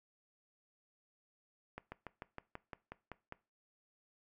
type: slowing click train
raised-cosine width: 0.5 ms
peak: -29 dBFS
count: 10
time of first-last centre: 1.78-3.324 s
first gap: 140 ms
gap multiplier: 1.05
effects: noise-tail reverb RT60 0.3 s tail -20 dB re dry